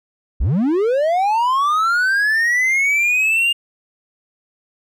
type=linear sweep; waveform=triangle; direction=up; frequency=40.11 to 2827 Hz; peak=-12 dBFS; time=0.4-3.53 s; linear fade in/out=10 ms; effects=none